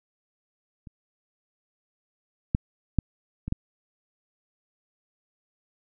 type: clicks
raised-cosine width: 5 ms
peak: -30 / -9 / -8 / -19 / -12 dBFS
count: 5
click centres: 0.872 / 2.549 / 2.987 / 3.48 / 3.524 s
effects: none